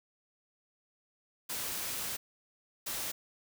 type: noise bursts at uneven times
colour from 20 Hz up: white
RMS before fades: -37 dBFS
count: 2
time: 1.49-2.17 / 2.86-3.12 s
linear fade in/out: 10 ms
effects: none